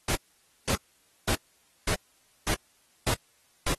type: noise bursts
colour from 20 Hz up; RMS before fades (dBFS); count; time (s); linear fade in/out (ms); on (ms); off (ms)
pink; -27; 7; 0.08-3.739; 5; 77; 520
effects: white hiss -65 dBFS RMS until 3.78 s + AAC 32 kbps